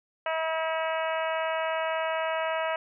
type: harmonic tone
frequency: 321.7 Hz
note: E4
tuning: 42 cents flat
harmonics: 2 / 3 / 4 / 5 / 6 / 7 / 8 / 9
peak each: -29 / -33 / -35 / -37 / -39 / -40 / -41 / -42 dBFS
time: 0.26-2.76 s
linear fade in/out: 2 ms
effects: none